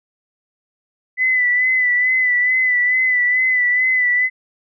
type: tone with vibrato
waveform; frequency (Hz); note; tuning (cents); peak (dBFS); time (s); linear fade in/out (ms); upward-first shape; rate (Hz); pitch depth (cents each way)
sine; 2000; B6; +21; -13; 1.17-4.3; 50; sine; 2.3; 36
effects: none